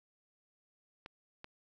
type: clicks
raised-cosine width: 0.3 ms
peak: -30 dBFS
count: 2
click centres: 1.061 / 1.444 s
effects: none